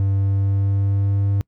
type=tone with pitch glide; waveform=triangle; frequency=98 to 99.6 Hz; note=G2 to G2; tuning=0 to +28 cents; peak=-14 dBFS; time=0-1.41 s; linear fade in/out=0 ms; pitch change=+28 cents; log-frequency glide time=0.11-1.24 s; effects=noise-tail reverb RT60 0.1 s tail -25 dB re dry